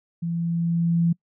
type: tone with level ramp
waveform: sine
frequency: 168.8 Hz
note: E3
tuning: 41 cents sharp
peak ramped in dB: -24 to -16 dBFS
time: 0.22-1.13 s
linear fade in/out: 10 ms
effects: noise-tail reverb RT60 0.1 s tail -26 dB re dry